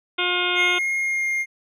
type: harmonic tone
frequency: 356.8 Hz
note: F4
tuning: 37 cents sharp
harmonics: 1 / 2 / 3 / 4 / 6 / 7 / 8 / 9 / 10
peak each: -28 / -32 / -31 / -27 / -27 / -28 / -30 / -29 / -28 dBFS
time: 0.18-0.79 s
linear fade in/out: 10 ms
type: tone with pitch glide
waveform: triangle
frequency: 2143 to 2123 Hz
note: C7 to C7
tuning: +41 to +25 cents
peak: -19 dBFS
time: 0.55-1.46 s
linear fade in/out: 50 ms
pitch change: -16 cents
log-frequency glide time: 0.97-1.27 s
effects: none

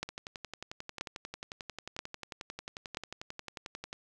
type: two click trains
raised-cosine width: 0.2 ms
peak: -17 / -23 dBFS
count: 4 / 44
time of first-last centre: 0.03-2.971 / 0.09-3.929 s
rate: 1.02 / 11.2 Hz
effects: none

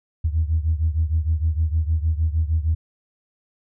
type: beating tone pair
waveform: sine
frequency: 77.78 / 84.28 Hz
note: D#2 / E2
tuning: 0 / +39 cents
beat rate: 6.5 Hz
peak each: -19 / -22 dBFS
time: 0.24-2.75 s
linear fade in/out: 10 ms
effects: tanh soft clip ceiling -11 dBFS

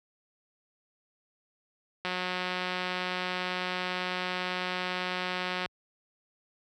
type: click train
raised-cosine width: 0.3 ms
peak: -16 dBFS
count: 658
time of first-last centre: 2.05-5.66 s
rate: 182 Hz
effects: high-pass 60 Hz 12 dB/octave

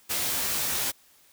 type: noise with comb filter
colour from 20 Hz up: white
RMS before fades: -28 dBFS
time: 0.09-0.92 s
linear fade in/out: 20 ms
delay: 15 ms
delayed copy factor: +0.6
effects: white hiss -59 dBFS RMS until 1.32 s

